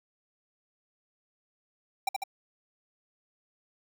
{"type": "tone with echo", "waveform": "square", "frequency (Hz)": 785, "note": "G5", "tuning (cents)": 2, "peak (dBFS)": -25, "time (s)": [2.07, 2.09], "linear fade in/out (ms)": 5, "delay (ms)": 74, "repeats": 2, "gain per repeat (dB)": -3, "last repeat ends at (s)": 2.238, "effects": []}